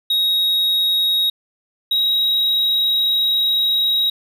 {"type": "tone pair in turn", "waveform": "triangle", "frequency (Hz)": [3782, 3817], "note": ["A#7", "A#7"], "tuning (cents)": [24, 40], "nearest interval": "unison", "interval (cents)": 16, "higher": "second", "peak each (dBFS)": -13, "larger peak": "neither", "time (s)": [[0.1, 1.3], [1.91, 4.1]], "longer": "second", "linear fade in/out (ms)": 5, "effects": []}